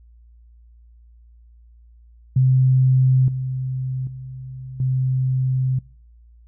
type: tone with level steps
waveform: sine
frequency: 129.9 Hz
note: C3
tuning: 12 cents flat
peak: -12 / -22 / -31 / -17 dBFS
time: 2.36-5.79 s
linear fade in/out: 5 ms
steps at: 3.28 / 4.07 / 4.8 s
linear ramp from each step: 2 ms
effects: noise-tail reverb RT60 0.5 s tail -24 dB re dry + added 58 Hz sine -46 dBFS peak until 6.47 s